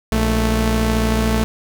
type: tone pair together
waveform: sawtooth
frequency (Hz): 58.37 / 220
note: A#1 / A3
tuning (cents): +3 / 0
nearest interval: octave + major seventh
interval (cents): 2297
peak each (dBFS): -14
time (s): 0.12-1.44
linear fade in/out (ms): 0
effects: none